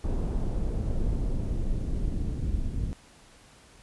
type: noise with low-pass filter sweep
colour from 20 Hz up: brown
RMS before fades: -28 dBFS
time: 0.04-2.93 s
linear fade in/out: 0 ms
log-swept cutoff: 760 to 240 Hz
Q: 0.75
effects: pink hiss -55 dBFS RMS until 3.82 s + resampled to 24000 Hz